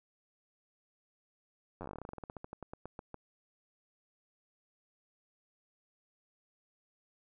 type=slowing click train; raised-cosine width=1 ms; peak=-29 dBFS; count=26; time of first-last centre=1.81-3.143 s; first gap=10 ms; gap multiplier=1.12; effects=none